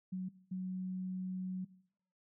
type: tone bursts at uneven times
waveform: sine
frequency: 185.4 Hz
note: F#3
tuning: 4 cents sharp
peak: -36 dBFS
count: 2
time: 0.12-0.29 / 0.51-1.65 s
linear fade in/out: 10 ms
effects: noise-tail reverb RT60 0.7 s tail -20 dB re dry